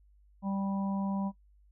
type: harmonic tone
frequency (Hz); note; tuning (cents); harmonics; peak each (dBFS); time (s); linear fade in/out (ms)
196; G3; 0; 1 / 3 / 4 / 5; -30 / -44 / -43 / -43; 0.42-1.32; 50
effects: noise-tail reverb RT60 0.1 s tail -17 dB re dry + added 50 Hz sine -59 dBFS peak until 1.71 s